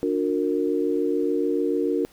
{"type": "tone cluster", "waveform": "sine", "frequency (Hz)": [293.5, 360.3, 459.9], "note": ["D4", "F#4", "A#4"], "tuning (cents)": [-1, -46, -23], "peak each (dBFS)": -25, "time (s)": [0.03, 2.05], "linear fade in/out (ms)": 0, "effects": ["pink hiss -55 dBFS RMS until 2.12 s"]}